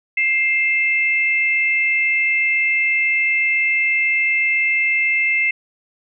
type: tone pair together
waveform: sine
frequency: 2109 / 2637 Hz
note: C7 / E7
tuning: +13 / 0 cents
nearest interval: major third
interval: 387 cents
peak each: -16 / -20 dBFS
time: 0.17-5.51 s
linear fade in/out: 5 ms
effects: none